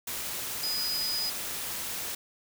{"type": "tone in noise", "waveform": "sine", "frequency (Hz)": 4965, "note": "D#8", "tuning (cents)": -5, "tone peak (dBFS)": -29, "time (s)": [0.63, 1.3], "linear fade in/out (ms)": 5, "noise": "white", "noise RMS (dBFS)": -35, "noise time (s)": [0.07, 2.15], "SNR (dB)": 3, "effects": []}